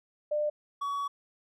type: tone pair in turn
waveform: sine / triangle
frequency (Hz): 598 / 1128.9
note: D5 / C#6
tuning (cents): +31 / +31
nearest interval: major seventh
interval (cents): 1100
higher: second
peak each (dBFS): -26 / -28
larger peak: first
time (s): 0.31-0.5 / 0.81-1.08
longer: second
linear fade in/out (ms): 10
effects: none